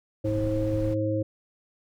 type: harmonic tone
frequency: 106.6 Hz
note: G#2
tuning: 46 cents sharp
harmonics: 1 / 3 / 5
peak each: -28 / -28 / -28 dBFS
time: 0.24-1.23 s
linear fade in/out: 10 ms
type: noise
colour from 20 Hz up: brown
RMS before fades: -36 dBFS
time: 0.24-0.95 s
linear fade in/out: 20 ms
effects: none